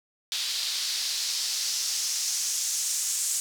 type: noise with band-pass filter sweep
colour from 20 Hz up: white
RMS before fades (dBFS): -29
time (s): 0.32-3.4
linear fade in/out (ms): 0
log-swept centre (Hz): 4000 to 7400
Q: 2.3
effects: none

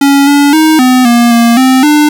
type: tone with pitch steps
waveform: square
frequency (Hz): 279.5 / 285.6 / 314.3 / 254 / 237.3 / 234 / 260.1 / 298.6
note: C#4 / D4 / D#4 / B3 / A#3 / A#3 / C4 / D4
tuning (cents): +14 / -48 / +18 / +49 / +31 / +7 / -10 / +29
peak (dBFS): -4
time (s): 0.01-2.09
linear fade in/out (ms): 5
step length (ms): 260
effects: 7-bit

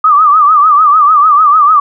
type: tone with vibrato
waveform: sine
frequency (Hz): 1211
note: D#6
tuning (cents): -47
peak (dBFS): -3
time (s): 0.04-1.8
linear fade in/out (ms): 5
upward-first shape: triangle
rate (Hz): 6.7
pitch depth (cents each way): 130
effects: none

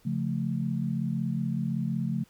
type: chord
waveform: sine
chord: Db augmented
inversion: none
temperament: equal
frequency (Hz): 138.59 / 174.61 / 220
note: Db3 / F3 / A3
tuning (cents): 0 / 0 / 0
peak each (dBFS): -31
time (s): 0.05-2.24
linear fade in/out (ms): 10
effects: pink hiss -62 dBFS RMS until 2.29 s

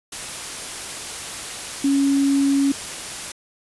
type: tone in noise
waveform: sine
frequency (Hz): 277.2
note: C#4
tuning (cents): 0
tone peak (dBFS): -15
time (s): 1.84-2.72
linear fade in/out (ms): 5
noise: white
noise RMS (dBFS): -31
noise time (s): 0.12-3.32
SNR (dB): +13
effects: resampled to 24000 Hz

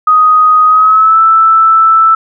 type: tone with pitch glide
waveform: sine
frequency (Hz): 1250 to 1320.5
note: D#6 to E6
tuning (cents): +8 to +3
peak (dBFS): -3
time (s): 0.07-2.15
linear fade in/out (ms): 5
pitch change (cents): +95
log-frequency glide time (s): 0.66-1.2
effects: none

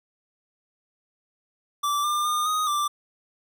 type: tone with pitch steps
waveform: square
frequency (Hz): 1166 / 1197 / 1214 / 1247 / 1178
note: D6 / D6 / D#6 / D#6 / D6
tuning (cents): -13 / +33 / -43 / +3 / +5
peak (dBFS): -23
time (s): 1.83-2.88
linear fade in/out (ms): 10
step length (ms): 210
effects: none

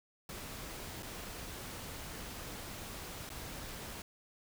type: noise with dropouts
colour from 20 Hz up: pink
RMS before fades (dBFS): -45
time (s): 0.29-4.02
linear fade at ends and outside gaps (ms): 2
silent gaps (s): 1.025-1.029 / 3.292-3.301
effects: none

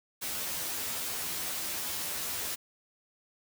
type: noise with comb filter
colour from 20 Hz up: white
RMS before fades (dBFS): -35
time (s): 0.21-2.56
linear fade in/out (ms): 20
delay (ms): 12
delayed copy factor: +0.8
effects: none

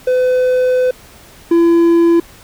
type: tone pair in turn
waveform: triangle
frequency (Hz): 506 / 337.7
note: B4 / E4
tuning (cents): +42 / +42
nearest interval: perfect fifth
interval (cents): 700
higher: first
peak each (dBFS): -8 / -5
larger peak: second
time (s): 0.07-0.91 / 1.51-2.2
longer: first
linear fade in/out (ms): 5
effects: pink hiss -41 dBFS RMS until 2.43 s

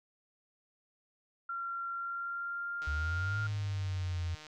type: tone with pitch glide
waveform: sine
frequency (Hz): 1374 to 1403.7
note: F6 to F6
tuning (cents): -29 to +8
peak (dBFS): -35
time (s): 1.49-3.47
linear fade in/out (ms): 5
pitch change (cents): +37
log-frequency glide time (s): 1.89-2.97
type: click train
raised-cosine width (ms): 0.2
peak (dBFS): -32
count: 253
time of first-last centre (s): 2.82-4.467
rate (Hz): 153
type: exponential two-way sweep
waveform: sine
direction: up then down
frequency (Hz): 69.3 to 107.4 to 84.7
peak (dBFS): -32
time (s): 2.87-4.35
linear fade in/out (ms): 5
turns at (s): 3.4
effects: none

